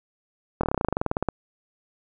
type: slowing click train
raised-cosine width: 1 ms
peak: -9 dBFS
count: 18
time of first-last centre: 0.61-1.287 s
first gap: 24 ms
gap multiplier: 1.06
effects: none